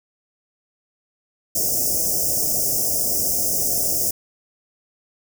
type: band-stop noise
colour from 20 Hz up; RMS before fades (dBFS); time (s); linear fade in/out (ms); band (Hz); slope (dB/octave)
white; -21; 1.55-4.11; 5; 730 to 5100; 96
effects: none